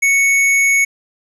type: tone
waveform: square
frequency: 2217 Hz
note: C#7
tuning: in tune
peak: -11 dBFS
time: 0.02-0.85 s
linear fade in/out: 10 ms
effects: resampled to 24000 Hz + 8-bit